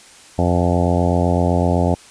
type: harmonic tone with a mistuned harmonic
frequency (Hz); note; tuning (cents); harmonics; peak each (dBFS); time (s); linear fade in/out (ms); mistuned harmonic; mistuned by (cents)
87.9; F2; +12; 1 / 2 / 3 / 4 / 5 / 6 / 7 / 8 / 9 / 10; -18 / -20 / -22 / -26 / -26 / -25 / -24 / -25 / -29 / -29; 0.38-1.95; 10; 10; -23
effects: white hiss -44 dBFS RMS until 2.1 s + resampled to 22050 Hz